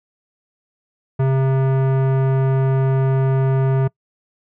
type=tone with tanh clipping; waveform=sine; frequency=133.4 Hz; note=C3; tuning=34 cents sharp; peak=-16 dBFS; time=1.19-3.88 s; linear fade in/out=10 ms; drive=18 dB; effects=noise-tail reverb RT60 0.1 s tail -24 dB re dry